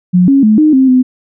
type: tone with pitch steps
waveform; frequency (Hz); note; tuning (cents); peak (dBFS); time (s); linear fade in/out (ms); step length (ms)
sine; 179.9 / 274.6 / 215 / 307 / 263.6 / 254.8; F#3 / C#4 / A3 / D#4 / C4 / C4; -48 / -16 / -40 / -23 / +13 / -46; -4; 0.13-1.03; 20; 150
effects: none